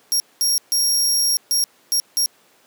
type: tone bursts at uneven times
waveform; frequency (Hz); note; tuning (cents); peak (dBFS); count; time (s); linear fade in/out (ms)
25% pulse; 5588; F8; 0; -11; 6; 0.12-0.2 / 0.41-0.58 / 0.72-1.37 / 1.51-1.64 / 1.92-2 / 2.17-2.26; 0
effects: pink hiss -55 dBFS RMS until 2.66 s + high-pass 300 Hz 12 dB/octave